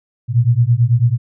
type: beating tone pair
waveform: sine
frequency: 114.8 / 123.9 Hz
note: A#2 / B2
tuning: -26 / +6 cents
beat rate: 9.1 Hz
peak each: -13 dBFS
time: 0.28-1.18 s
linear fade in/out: 50 ms
effects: none

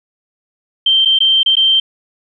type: tone with dropouts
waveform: sine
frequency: 3136 Hz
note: G7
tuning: in tune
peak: -8 dBFS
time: 0.86-1.8 s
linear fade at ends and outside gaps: 5 ms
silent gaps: 1.05-1.056 / 1.188-1.203 / 1.432-1.46 / 1.555-1.567 s
effects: none

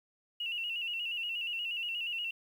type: tone with vibrato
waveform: sine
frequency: 2794 Hz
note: F7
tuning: in tune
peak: -33 dBFS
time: 0.4-2.31 s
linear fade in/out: 5 ms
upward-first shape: square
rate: 8.4 Hz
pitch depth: 56 cents each way
effects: 10-bit

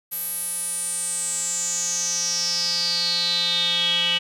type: tone with band-pass filter sweep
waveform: square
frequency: 173.9 Hz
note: F3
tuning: 7 cents flat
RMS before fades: -24 dBFS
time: 0.11-4.19 s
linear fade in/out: 20 ms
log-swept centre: 12000 to 3000 Hz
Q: 9.3
effects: none

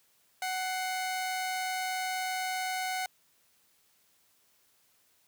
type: tone pair together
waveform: sawtooth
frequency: 745 / 2107 Hz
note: F#5 / C7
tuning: +12 / +12 cents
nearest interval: octave + tritone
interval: 1800 cents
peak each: -28 / -36 dBFS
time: 0.42-3.06 s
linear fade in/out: 2 ms
effects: white hiss -68 dBFS RMS until 5.27 s + high-pass 60 Hz 12 dB/octave

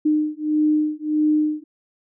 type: beating tone pair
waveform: sine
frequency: 303.8 / 305.4 Hz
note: D#4 / D#4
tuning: -41 / -32 cents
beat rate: 1.6 Hz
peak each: -20 dBFS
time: 0.05-1.64 s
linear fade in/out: 10 ms
effects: none

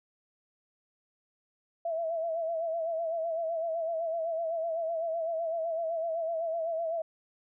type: tone with vibrato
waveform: sine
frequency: 659.3 Hz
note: E5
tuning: in tune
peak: -29 dBFS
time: 1.85-7.02 s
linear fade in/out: 5 ms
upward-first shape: sine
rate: 7.9 Hz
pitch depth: 59 cents each way
effects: none

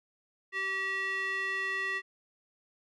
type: tone with band-pass filter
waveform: square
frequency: 385.4 Hz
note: G4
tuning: 29 cents flat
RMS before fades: -33 dBFS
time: 0.52-2.02 s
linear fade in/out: 50 ms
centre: 2100 Hz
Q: 5.3
effects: none

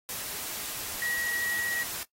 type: tone in noise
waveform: sine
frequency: 1910 Hz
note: A#6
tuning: 42 cents sharp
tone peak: -30 dBFS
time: 1.02-1.83 s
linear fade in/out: 0 ms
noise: white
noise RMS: -36 dBFS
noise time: 0.09-2.03 s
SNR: +3 dB
effects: noise-tail reverb RT60 0.1 s tail -17 dB re dry + AAC 48 kbps

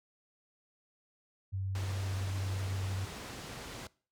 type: tone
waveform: sine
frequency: 96.1 Hz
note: G2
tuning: 34 cents flat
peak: -32 dBFS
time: 1.52-3.06 s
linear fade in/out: 20 ms
type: low-pass noise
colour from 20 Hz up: pink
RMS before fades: -44 dBFS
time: 1.75-3.87 s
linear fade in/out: 2 ms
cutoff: 7900 Hz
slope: 12 dB/octave
effects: noise-tail reverb RT60 0.4 s tail -22 dB re dry + high-pass 60 Hz 12 dB/octave

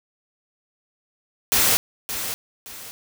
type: noise with echo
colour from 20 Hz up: white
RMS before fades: -18 dBFS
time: 1.52-1.77 s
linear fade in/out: 0 ms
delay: 570 ms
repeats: 2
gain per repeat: -10 dB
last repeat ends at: 2.91 s
effects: none

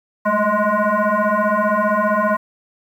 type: tone with frequency modulation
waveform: sine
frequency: 201.9 Hz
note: G#3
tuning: 49 cents flat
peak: -14 dBFS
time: 0.25-2.37 s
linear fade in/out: 10 ms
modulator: 419 Hz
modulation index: 3
effects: 8-bit

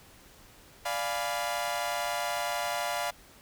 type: chord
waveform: sawtooth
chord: D diminished seventh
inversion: none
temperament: equal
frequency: 587.3 / 698.5 / 830.6 / 987.8 Hz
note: D5 / F5 / Ab5 / Cb6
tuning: 0 / 0 / 0 / 0 cents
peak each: -32 / -29 / -34 / -33 dBFS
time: 0.85-3.11 s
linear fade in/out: 10 ms
effects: pink hiss -55 dBFS RMS until 3.41 s

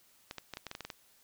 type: clicks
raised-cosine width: 0.2 ms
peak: -23 dBFS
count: 10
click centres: 0.311 / 0.383 / 0.537 / 0.571 / 0.667 / 0.714 / 0.751 / 0.807 / 0.85 / 0.902 s
effects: white hiss -65 dBFS RMS until 1.23 s

